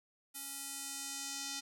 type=tone with band-pass filter sweep; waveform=square; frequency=276.9 Hz; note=C#4; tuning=2 cents flat; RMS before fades=-43 dBFS; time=0.34-1.61 s; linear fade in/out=20 ms; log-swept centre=11000 to 5700 Hz; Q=1.6; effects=none